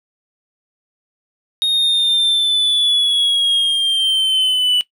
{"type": "linear sweep", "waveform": "triangle", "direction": "down", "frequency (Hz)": [3729, 2960], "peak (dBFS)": -11, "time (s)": [1.62, 4.81], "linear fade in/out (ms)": 0, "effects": ["noise-tail reverb RT60 0.1 s tail -18 dB re dry"]}